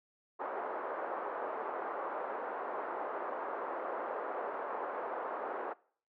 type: band-pass noise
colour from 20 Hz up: pink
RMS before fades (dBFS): -39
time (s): 0.39-5.74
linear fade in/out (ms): 20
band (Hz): 430 to 1300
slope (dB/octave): 24
effects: noise-tail reverb RT60 0.5 s tail -22 dB re dry